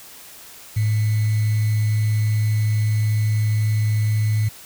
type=tone with sample-and-hold; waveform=sine; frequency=107.5 Hz; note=A2; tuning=40 cents flat; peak=-16 dBFS; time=0.76-4.49 s; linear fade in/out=10 ms; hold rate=2100 Hz; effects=white hiss -42 dBFS RMS until 4.65 s